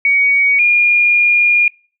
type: tone pair in turn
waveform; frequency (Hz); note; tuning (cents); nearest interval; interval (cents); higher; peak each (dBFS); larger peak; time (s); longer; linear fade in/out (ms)
sine; 2248 / 2422; C#7 / D#7; +24 / -47; minor second; 129; second; -9 / -8; second; 0.05-0.59 / 0.59-1.68; second; 2
effects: noise-tail reverb RT60 0.4 s tail -25 dB re dry